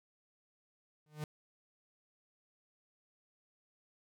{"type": "tone with exponential growth", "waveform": "45% pulse", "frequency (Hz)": 151.4, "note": "D#3", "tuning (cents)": -47, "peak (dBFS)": -35, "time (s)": [1.06, 1.24], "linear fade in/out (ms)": 2, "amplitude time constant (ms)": 38, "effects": []}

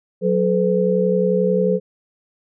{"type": "tone cluster", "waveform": "sine", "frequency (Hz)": [183.8, 431.8, 503], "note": ["F#3", "A4", "B4"], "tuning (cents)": [-11, -33, 32], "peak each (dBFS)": -19, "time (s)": [0.21, 1.8], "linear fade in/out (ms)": 50, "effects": []}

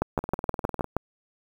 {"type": "two click trains", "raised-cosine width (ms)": 1, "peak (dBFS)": [-9, -16], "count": [7, 14], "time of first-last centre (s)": [[0.02, 0.966], [0.19, 0.843]], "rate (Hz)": [6.34, 19.9], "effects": ["7-bit"]}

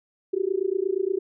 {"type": "tone with amplitude modulation", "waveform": "sine", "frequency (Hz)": 382.5, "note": "G4", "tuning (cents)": -42, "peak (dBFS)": -18, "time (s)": [0.33, 1.19], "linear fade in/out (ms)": 10, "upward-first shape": "sine", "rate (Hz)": 28.5, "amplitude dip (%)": 100, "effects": []}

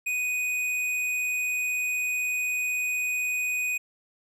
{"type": "tone with tanh clipping", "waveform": "sine", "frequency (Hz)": 2489, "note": "D#7", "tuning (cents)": 0, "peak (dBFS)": -27, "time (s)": [0.06, 3.78], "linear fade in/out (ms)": 10, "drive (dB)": 13, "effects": []}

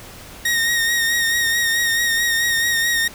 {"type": "tone with vibrato", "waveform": "sawtooth", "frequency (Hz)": 1862, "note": "A#6", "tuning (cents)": -2, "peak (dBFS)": -13, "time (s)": [0.45, 3.08], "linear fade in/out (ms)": 5, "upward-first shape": "sine", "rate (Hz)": 4.6, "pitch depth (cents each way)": 32, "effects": ["pink hiss -39 dBFS RMS until 3.14 s"]}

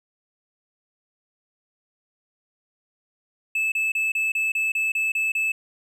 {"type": "tone bursts", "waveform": "triangle", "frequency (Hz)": 2616, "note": "E7", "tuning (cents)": -14, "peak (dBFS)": -19, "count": 10, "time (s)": [3.55, 5.52], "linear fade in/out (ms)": 5, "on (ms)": 170, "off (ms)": 30, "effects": []}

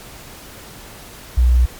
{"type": "tone", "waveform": "sine", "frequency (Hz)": 61.4, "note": "B1", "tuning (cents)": -9, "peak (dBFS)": -9, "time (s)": [1.37, 1.66], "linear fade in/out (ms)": 10, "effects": ["pink hiss -38 dBFS RMS until 1.79 s", "MP3 96 kbps"]}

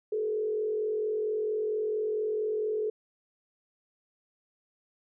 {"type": "tone with frequency modulation", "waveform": "sine", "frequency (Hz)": 430, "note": "A4", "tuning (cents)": -40, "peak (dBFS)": -27, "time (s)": [0.12, 2.9], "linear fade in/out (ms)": 5, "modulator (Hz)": 44.4, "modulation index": 0.58, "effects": []}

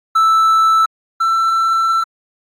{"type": "tone pair in turn", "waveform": "triangle", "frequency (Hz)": [1318.5, 1337.7], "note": ["E6", "E6"], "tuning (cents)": [0, 25], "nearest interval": "unison", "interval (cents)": 25, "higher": "second", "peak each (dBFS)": [-7, -10], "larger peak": "first", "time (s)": [[0.15, 0.86], [1.2, 2.04]], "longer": "second", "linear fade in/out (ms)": 10, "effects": ["AAC 48 kbps"]}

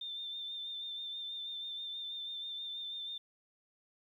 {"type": "tone with vibrato", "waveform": "sine", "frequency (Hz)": 3582, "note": "A7", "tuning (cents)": 30, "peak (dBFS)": -39, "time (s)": [0.01, 3.18], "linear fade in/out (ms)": 5, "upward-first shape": "sine", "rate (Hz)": 6.2, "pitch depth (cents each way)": 28, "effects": ["12-bit"]}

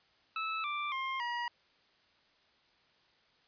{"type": "tone with pitch steps", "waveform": "25% pulse", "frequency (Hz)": [1307, 1177.9, 1061.6, 956.8], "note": ["E6", "D6", "C6", "A#5"], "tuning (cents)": [-15, 5, 25, 45], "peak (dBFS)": -30, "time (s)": [0.36, 1.48], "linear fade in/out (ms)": 2, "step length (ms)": 280, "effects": ["white hiss -68 dBFS RMS until 3.47 s", "resampled to 11025 Hz"]}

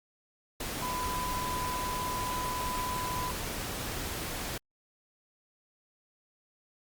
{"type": "tone in noise", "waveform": "sine", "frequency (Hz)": 1000, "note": "B5", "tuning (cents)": 21, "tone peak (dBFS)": -33, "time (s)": [0.82, 3.31], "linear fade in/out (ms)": 5, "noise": "pink", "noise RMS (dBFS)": -36, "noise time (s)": [0.6, 4.58], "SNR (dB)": 0, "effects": ["Opus 48 kbps"]}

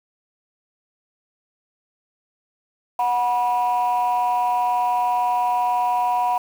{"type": "ring-modulated tone", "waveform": "triangle", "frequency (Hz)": 120, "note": "B2", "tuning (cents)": -49, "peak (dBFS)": -11, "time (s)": [2.99, 6.38], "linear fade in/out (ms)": 5, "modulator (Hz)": 853, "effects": ["tanh soft clip ceiling -13 dBFS", "7-bit"]}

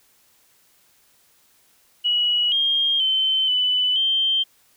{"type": "tone with pitch steps", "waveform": "sine", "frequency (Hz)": [2921, 3223, 3079, 2995, 3150], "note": ["F#7", "G7", "G7", "F#7", "G7"], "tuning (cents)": [-23, 47, -32, 20, 8], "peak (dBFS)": -17, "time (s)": [2.04, 4.44], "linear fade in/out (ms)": 20, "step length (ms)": 480, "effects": ["white hiss -59 dBFS RMS until 4.76 s"]}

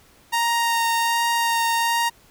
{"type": "tone with vibrato", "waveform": "sawtooth", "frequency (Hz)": 929, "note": "A#5", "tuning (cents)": -6, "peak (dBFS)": -15, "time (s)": [0.32, 2.1], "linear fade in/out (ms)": 20, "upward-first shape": "sine", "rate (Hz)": 1.3, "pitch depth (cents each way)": 11, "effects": ["pink hiss -54 dBFS RMS until 2.3 s"]}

